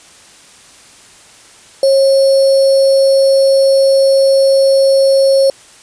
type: tone with sample-and-hold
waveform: sine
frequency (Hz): 543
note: C#5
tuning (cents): -36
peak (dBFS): -6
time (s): 1.83-5.5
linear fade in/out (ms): 2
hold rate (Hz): 4900
effects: white hiss -41 dBFS RMS until 5.82 s + resampled to 22050 Hz